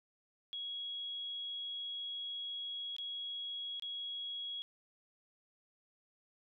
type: tone with dropouts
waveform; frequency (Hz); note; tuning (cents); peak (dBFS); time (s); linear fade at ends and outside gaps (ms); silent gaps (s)
sine; 3322; G#7; 0; -39; 0.53-4.62; 0; 2.965-2.984 / 3.797-3.823
effects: none